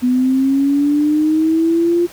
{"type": "linear sweep", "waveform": "sine", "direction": "up", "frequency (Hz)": [246.9, 349.2], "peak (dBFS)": -11, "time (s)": [0.02, 2.07], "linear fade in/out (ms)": 20, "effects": ["pink hiss -39 dBFS RMS until 2.12 s", "high-pass 80 Hz 12 dB/octave"]}